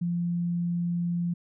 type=tone; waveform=sine; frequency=173 Hz; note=F3; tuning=16 cents flat; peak=-25 dBFS; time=0.01-1.34 s; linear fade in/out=10 ms; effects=none